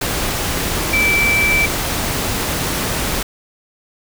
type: tone in noise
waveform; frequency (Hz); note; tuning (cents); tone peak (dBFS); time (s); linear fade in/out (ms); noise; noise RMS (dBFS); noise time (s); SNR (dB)
sine; 2326; D7; -17; -13; 0.93-1.66; 5; pink; -20; 0.01-3.23; +4
effects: none